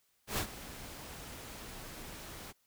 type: noise with ADSR envelope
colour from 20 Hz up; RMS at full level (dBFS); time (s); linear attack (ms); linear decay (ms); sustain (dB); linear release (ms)
pink; -32; 0.27-2.53; 110; 81; -15; 28
effects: white hiss -74 dBFS RMS until 2.66 s